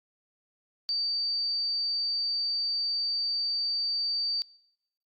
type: tone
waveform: sine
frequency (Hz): 4621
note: D8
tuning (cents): -29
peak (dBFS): -26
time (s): 0.89-4.42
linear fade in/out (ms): 0
effects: noise-tail reverb RT60 0.8 s tail -24 dB re dry + Opus 48 kbps